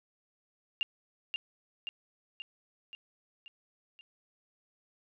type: tone with echo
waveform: sine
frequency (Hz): 2801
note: F7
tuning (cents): +4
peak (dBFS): -27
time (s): 0.81-0.83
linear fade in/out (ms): 0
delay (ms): 530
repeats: 6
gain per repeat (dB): -4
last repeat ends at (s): 4.01
effects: none